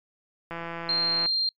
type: click train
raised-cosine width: 0.5 ms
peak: -20 dBFS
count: 127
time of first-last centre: 0.51-1.26 s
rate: 168 Hz
type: tone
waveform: sine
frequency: 4186 Hz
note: C8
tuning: in tune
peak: -22 dBFS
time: 0.89-1.49 s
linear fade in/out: 2 ms
effects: noise-tail reverb RT60 0.1 s tail -26 dB re dry + MP3 64 kbps